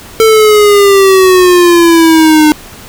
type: exponential sweep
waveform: square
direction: down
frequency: 447.2 to 302.2 Hz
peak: -3 dBFS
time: 0.2-2.52 s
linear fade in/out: 0 ms
effects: pink hiss -31 dBFS RMS until 2.88 s